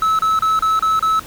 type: tone bursts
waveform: triangle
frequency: 1300 Hz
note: E6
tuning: 24 cents flat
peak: -11 dBFS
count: 6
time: 0.02-1.195 s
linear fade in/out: 2 ms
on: 170 ms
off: 31 ms
effects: pink hiss -37 dBFS RMS until 1.26 s